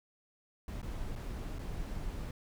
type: noise with dropouts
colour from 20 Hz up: brown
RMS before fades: -39 dBFS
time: 0.68-2.31 s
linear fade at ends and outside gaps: 2 ms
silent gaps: 0.817-0.828 / 1.154-1.159 / 1.586-1.591 s
effects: none